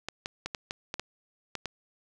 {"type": "clicks", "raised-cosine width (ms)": 0.2, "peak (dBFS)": -16, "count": 9, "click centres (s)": [0.086, 0.259, 0.46, 0.548, 0.709, 0.941, 0.996, 1.553, 1.657], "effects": []}